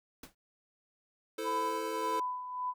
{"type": "noise with exponential decay", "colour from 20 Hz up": "pink", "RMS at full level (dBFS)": -43, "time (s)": [0.23, 0.35], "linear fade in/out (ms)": 5, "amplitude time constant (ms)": 26}
{"type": "chord", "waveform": "square", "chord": "A minor", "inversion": "second", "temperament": "equal with one note detuned", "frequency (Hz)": [329.6, 440, 518.1], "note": ["E4", "A4", "C5"], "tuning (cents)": [0, 0, -17], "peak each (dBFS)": [-42, -38, -42], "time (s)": [1.38, 2.2], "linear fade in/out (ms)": 5}
{"type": "tone with tremolo", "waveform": "sine", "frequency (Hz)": 999, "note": "B5", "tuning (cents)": 20, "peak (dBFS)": -30, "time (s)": [1.43, 2.74], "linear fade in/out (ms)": 50, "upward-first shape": "sine", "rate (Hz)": 1.7, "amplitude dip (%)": 65}
{"effects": []}